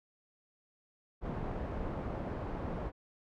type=low-pass noise; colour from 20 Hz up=pink; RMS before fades=-38 dBFS; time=1.21-2.92 s; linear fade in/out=50 ms; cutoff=910 Hz; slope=12 dB/octave; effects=none